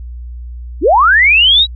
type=linear sweep; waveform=sine; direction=up; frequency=244.7 to 3933 Hz; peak=-5 dBFS; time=0.81-1.67 s; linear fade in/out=50 ms; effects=added 60 Hz sine -24 dBFS peak until 1.75 s